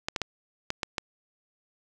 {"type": "clicks", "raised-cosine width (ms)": 0.2, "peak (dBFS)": -11, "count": 6, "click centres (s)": [0.085, 0.162, 0.217, 0.704, 0.832, 0.982], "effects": []}